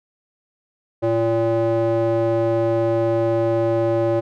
square tone with band-pass filter, 114.5 Hz, A#2, 31 cents flat, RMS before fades -19 dBFS, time 1.02-4.21 s, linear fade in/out 20 ms, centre 480 Hz, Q 3.7, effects none

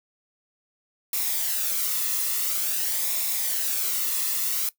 blue noise with flanger, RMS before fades -26 dBFS, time 1.13-4.69 s, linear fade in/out 2 ms, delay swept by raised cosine 0.65 to 1.32 ms, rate 0.48 Hz, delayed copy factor -0.5, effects noise-tail reverb RT60 0.1 s tail -18 dB re dry

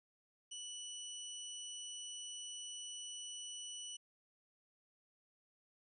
20% pulse tone, 2960 Hz, F#7, in tune, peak -40 dBFS, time 0.51-3.97 s, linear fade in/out 10 ms, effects resampled to 24000 Hz

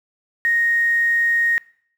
sine tone with quantisation, 1864.7 Hz, A#6, in tune, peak -15 dBFS, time 0.45-1.58 s, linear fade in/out 0 ms, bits 7, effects noise-tail reverb RT60 0.6 s tail -22 dB re dry

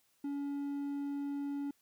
triangle tone, 283.2 Hz, C#4, 37 cents sharp, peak -33 dBFS, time 0.24-1.71 s, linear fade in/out 5 ms, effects white hiss -73 dBFS RMS until 1.81 s

